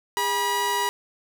sawtooth tone pair together, 407.4 / 969 Hz, G#4 / B5, -33 / -33 cents, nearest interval octave + minor third, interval 1500 cents, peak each -26 / -19 dBFS, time 0.17-0.89 s, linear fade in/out 0 ms, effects none

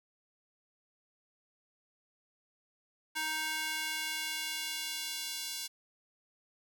square tone with high-pass filter sweep, 312.5 Hz, D#4, 8 cents sharp, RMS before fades -37 dBFS, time 3.15-5.68 s, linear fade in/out 20 ms, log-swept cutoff 1400 to 4200 Hz, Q 1.1, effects none

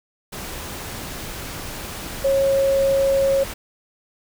sine tone in noise, 546 Hz, C#5, 26 cents flat, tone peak -15 dBFS, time 2.24-3.44 s, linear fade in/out 10 ms, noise pink, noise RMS -32 dBFS, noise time 0.32-3.54 s, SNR +14 dB, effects none

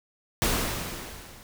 pink noise with level ramp, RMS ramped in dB -23 to -49 dBFS, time 0.42-1.43 s, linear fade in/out 0 ms, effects none

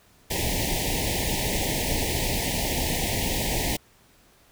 pink band-stop noise, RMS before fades -26 dBFS, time 0.3-3.77 s, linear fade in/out 10 ms, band 940 to 1800 Hz, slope 96 dB/octave, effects pink hiss -58 dBFS RMS until 4.51 s

